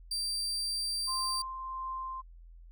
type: tone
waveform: 35% pulse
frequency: 4699 Hz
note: D8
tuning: in tune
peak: -30 dBFS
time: 0.11-1.42 s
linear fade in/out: 5 ms
type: tone with tremolo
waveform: sine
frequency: 1046.5 Hz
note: C6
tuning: in tune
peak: -34 dBFS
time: 1.07-2.22 s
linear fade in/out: 20 ms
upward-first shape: triangle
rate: 1.5 Hz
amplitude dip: 35%
effects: added 42 Hz sine -49 dBFS peak until 2.71 s